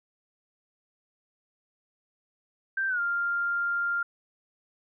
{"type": "tone with pitch glide", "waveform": "sine", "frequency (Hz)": [1568, 1396.9], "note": ["G6", "F6"], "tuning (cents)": [0, 0], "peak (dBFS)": -25, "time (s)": [2.77, 4.03], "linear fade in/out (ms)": 5, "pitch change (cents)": -200, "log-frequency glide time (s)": [2.88, 3], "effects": []}